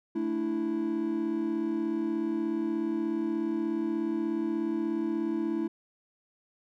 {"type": "chord", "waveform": "triangle", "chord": "A suspended fourth", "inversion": "none", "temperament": "just", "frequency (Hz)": [220, 293.3, 330], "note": ["A3", "D4", "E4"], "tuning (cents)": [0, -2, 2], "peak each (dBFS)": [-32, -32, -27], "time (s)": [0.15, 5.68], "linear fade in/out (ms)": 10, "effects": ["tanh soft clip ceiling -17 dBFS"]}